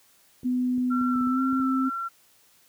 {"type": "clicks", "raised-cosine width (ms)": 3, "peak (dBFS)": -31, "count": 8, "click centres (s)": [0.433, 0.779, 1.012, 1.157, 1.21, 1.271, 1.528, 1.599]}
{"type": "tone with pitch glide", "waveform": "sine", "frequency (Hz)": [250.6, 262.8], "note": ["B3", "C4"], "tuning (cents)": [25, 8], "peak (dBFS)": -22, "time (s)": [0.44, 1.9], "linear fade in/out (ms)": 20, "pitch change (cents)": 83, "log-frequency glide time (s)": [1.26, 1.41]}
{"type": "tone with vibrato", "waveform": "sine", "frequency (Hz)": 1345, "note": "E6", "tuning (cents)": 34, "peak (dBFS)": -28, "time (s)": [0.9, 2.09], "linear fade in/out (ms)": 20, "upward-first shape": "square", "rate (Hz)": 2.1, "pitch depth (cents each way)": 20}
{"effects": ["white hiss -60 dBFS RMS until 2.68 s", "high-pass 60 Hz 12 dB/octave"]}